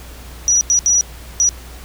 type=tone bursts at uneven times; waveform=sine; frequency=5840 Hz; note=F#8; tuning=24 cents flat; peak=-10 dBFS; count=4; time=0.48-0.61 / 0.7-0.79 / 0.86-1.01 / 1.4-1.49 s; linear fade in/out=0 ms; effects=added 60 Hz sine -34 dBFS peak until 1.84 s + pink hiss -39 dBFS RMS until 1.84 s